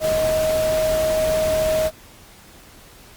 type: tone in noise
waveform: sine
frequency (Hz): 629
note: D#5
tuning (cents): +19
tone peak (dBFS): -17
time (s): 0-1.91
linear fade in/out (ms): 50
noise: pink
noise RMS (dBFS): -28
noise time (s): 0-1.91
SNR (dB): +8
effects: pink hiss -46 dBFS RMS until 3.16 s + Opus 48 kbps